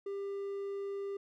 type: tone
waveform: triangle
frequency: 397.6 Hz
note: G4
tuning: 25 cents sharp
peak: -34 dBFS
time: 0.06-1.17 s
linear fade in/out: 5 ms
effects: none